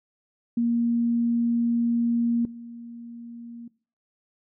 sine tone with level steps, 235 Hz, A#3, 14 cents sharp, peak -20 / -37 dBFS, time 0.57-3.68 s, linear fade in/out 5 ms, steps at 2.45 s, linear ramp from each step 2 ms, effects noise-tail reverb RT60 0.4 s tail -20 dB re dry

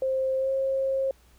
sine tone with pitch glide, 527 to 536.2 Hz, C5 to C5, +12 to +42 cents, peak -23 dBFS, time 0.02-1.11 s, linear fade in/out 2 ms, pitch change +30 cents, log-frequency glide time 0.38-0.5 s, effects added 60 Hz sine -56 dBFS peak until 1.38 s + pink hiss -61 dBFS RMS until 1.38 s

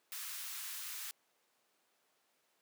white high-pass noise, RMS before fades -44 dBFS, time 0.12-1.11 s, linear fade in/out 0 ms, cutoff 1100 Hz, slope 24 dB/octave, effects pink hiss -75 dBFS RMS until 2.61 s + high-pass 400 Hz 12 dB/octave

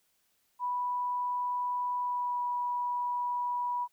sine tone with pitch glide, 985 to 976.5 Hz, B5 to B5, -5 to -20 cents, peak -29 dBFS, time 0.59-3.88 s, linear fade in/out 50 ms, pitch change -15 cents, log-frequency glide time 2-2.41 s, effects white hiss -73 dBFS RMS until 3.92 s

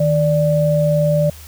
sine tone pair together, 155.65 / 587.3 Hz, D#3 / D5, +1 / 0 cents, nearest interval octave + major seventh, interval 2299 cents, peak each -15 dBFS, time 0-1.3 s, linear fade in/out 5 ms, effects added 77 Hz sine -37 dBFS peak until 1.47 s + white hiss -41 dBFS RMS until 1.47 s

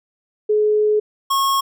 sine / square tone pair in turn, 424 / 1091.5 Hz, G#4 / C#6, +36 / -27 cents, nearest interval octave + major third, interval 1637 cents, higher second, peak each -13 / -16 dBFS, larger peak first, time 0.49-1 / 1.3-1.61 s, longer first, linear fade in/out 10 ms, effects none

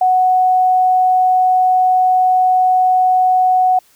sine tone, 740 Hz, F#5, in tune, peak -9 dBFS, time 0.01-3.79 s, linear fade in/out 5 ms, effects white hiss -52 dBFS RMS until 3.95 s

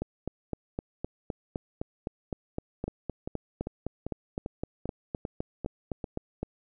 two click trains, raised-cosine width 2 ms, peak -18 / -20 dBFS, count 26 / 9, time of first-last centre 0.02-6.43 / 2.88-6.042 s, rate 3.9 / 2.53 Hz, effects none

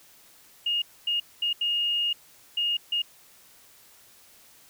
sine tone bursts at uneven times, 2850 Hz, F7, 34 cents sharp, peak -23 dBFS, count 6, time 0.66-0.82 / 1.07-1.2 / 1.42-1.53 / 1.61-2.13 / 2.57-2.77 / 2.92-3.02 s, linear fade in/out 5 ms, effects white hiss -55 dBFS RMS until 4.69 s

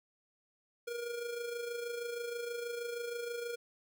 square tone with amplitude modulation, 474.6 Hz, A#4, 31 cents sharp, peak -36 dBFS, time 0.87-3.56 s, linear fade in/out 10 ms, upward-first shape sine, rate 26.3 Hz, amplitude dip 50%, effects none

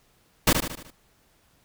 pink noise with echo, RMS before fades -18 dBFS, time 0.47-0.53 s, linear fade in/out 5 ms, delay 75 ms, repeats 5, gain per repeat -6 dB, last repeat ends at 0.905 s, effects pink hiss -63 dBFS RMS until 1.64 s

